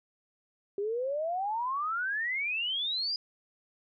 sine exponential sweep, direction up, 392 to 4978 Hz, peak -29 dBFS, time 0.78-3.16 s, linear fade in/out 2 ms, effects none

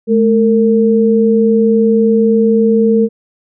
sine tone pair together, 215.2 / 455.9 Hz, A3 / A#4, -38 / -39 cents, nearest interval octave + minor second, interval 1299 cents, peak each -10 dBFS, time 0.07-3.09 s, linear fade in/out 50 ms, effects none

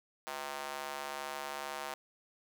square tone with high-pass filter, 71.1 Hz, C#2, 45 cents sharp, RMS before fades -41 dBFS, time 0.27-1.94 s, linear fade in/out 0 ms, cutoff 790 Hz, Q 1.4, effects none

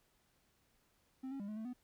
triangle tone with pitch steps, 262.4 / 273 / 201.1 / 213.1 / 220.6 / 248.3 Hz, C4 / C#4 / G3 / G#3 / A3 / B3, +5 / -26 / +44 / +45 / +5 / +9 cents, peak -39 dBFS, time 1.23-1.734 s, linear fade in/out 10 ms, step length 84 ms, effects pink hiss -75 dBFS RMS until 1.83 s

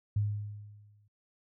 sine tone with exponential decay, 103.83 Hz, G#2, in tune, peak -25 dBFS, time 0.16-1.08 s, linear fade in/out 5 ms, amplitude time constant 200 ms, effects noise-tail reverb RT60 0.1 s tail -20 dB re dry

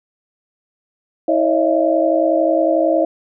sine tone cluster, 323.4 / 548 / 622 / 673 Hz, E4 / C#5 / D#5 / E5, -33 / -20 / -1 / +36 cents, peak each -18 dBFS, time 1.28-3.05 s, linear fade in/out 5 ms, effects none

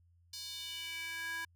square tone with high-pass filter sweep, 329.6 Hz, E4, in tune, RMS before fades -42 dBFS, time 0.33-1.45 s, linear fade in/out 5 ms, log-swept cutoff 4700 to 1400 Hz, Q 3.3, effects added 86 Hz sine -64 dBFS peak until 1.55 s

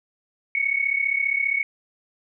sine tone pair together, 2201 / 2236 Hz, C#7 / C#7, -13 / +14 cents, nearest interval unison, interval 27 cents, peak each -23 dBFS, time 0.55-1.63 s, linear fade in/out 2 ms, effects none

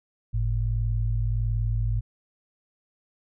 sine tone pair together, 49.4 / 110.9 Hz, G1 / A2, +14 / +14 cents, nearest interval octave + major second, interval 1400 cents, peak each -25 dBFS, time 0.33-2.01 s, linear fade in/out 20 ms, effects none

